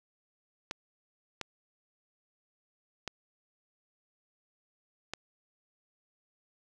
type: clicks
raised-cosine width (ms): 0.2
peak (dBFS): -18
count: 4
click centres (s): 0.711 / 1.413 / 3.077 / 5.136
effects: none